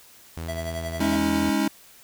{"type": "tone", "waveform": "sawtooth", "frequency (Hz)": 82.41, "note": "E2", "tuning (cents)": 0, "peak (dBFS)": -27, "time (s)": [0.37, 1.5], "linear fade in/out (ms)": 0}
{"type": "tone with tremolo", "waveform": "square", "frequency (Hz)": 660, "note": "E5", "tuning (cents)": 2, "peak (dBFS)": -29, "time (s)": [0.48, 1.17], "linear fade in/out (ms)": 10, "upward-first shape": "triangle", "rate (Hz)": 11, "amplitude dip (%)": 80}
{"type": "chord", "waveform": "square", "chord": "Ab suspended fourth", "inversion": "none", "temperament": "equal with one note detuned", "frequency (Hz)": [207.7, 277.2, 319], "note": ["Ab3", "Db4", "Eb4"], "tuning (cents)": [0, 0, 43], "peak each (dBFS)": -26, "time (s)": [1, 1.68], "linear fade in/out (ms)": 5}
{"effects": ["white hiss -51 dBFS RMS until 2.03 s"]}